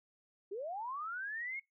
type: linear sweep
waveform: sine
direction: up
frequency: 368.2 to 2200 Hz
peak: -38 dBFS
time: 0.51-1.6 s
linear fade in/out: 10 ms
effects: noise-tail reverb RT60 0.2 s tail -24 dB re dry